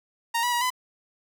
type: tone with pitch steps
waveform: sawtooth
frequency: 929 / 974 / 958 / 1007 Hz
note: A#5 / B5 / A#5 / B5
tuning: -6 / -24 / +47 / +33 cents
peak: -19 dBFS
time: 0.34-0.704 s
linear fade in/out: 10 ms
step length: 91 ms
effects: none